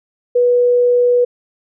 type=tone; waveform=sine; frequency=488.7 Hz; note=B4; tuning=18 cents flat; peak=-9 dBFS; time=0.35-1.25 s; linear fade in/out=10 ms; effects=none